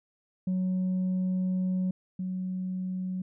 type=tone pair in turn; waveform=sine; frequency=185 / 185 Hz; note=F#3 / F#3; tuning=0 / 0 cents; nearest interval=unison; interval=0 cents; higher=neither; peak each=-23 / -29 dBFS; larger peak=first; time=0.47-1.91 / 2.19-3.22 s; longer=first; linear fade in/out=5 ms; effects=tanh soft clip ceiling -24 dBFS